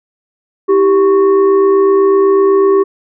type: tone with frequency modulation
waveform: sine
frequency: 392 Hz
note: G4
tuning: in tune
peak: -6 dBFS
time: 0.68-2.84 s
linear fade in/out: 20 ms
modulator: 716 Hz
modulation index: 0.52
effects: none